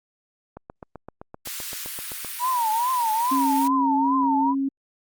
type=click train; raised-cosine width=1 ms; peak=-23 dBFS; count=14; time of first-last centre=0.57-2.247 s; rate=7.75 Hz
type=high-pass noise; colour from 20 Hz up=white; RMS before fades=-33 dBFS; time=1.45-3.68 s; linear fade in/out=10 ms; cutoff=1300 Hz; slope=24 dB/octave
type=tone with vibrato; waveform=sine; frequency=948 Hz; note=A#5; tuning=29 cents sharp; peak=-20 dBFS; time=2.39-4.55 s; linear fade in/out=50 ms; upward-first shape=triangle; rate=2.4 Hz; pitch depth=180 cents each way
type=tone; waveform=sine; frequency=272.4 Hz; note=C#4; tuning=30 cents flat; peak=-21 dBFS; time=3.31-4.69 s; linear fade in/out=10 ms
effects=Opus 48 kbps